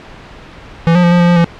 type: tone with pitch steps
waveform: square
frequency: 166.9 / 177.3 / 173 / 175.8 / 173.5 / 174.7 / 169.8 Hz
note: E3 / F3 / F3 / F3 / F3 / F3 / F3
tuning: +22 / +26 / -16 / +12 / -11 / +1 / -48 cents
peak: -7 dBFS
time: 0.87-1.444 s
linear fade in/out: 0 ms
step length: 82 ms
effects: pink hiss -34 dBFS RMS until 1.59 s + low-pass 3000 Hz 12 dB/octave